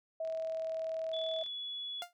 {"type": "tone", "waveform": "sine", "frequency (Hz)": 646, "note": "E5", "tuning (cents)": -35, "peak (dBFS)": -34, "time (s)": [0.2, 1.43], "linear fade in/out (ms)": 5}
{"type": "click train", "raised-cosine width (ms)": 0.2, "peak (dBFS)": -38, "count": 50, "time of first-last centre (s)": [0.25, 1.463], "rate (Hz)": 40.4}
{"type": "tone with pitch glide", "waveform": "sine", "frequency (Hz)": [3437, 3399], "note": ["A7", "G#7"], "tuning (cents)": [-41, 39], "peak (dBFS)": -38, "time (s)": [1.13, 2.02], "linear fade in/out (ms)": 5, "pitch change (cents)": -20, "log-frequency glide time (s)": [1.46, 1.51]}
{"type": "tone with exponential decay", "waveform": "sawtooth", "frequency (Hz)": 701, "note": "F5", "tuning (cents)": 6, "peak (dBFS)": -33, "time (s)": [2.02, 2.13], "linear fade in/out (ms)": 1, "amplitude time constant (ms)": 23}
{"effects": []}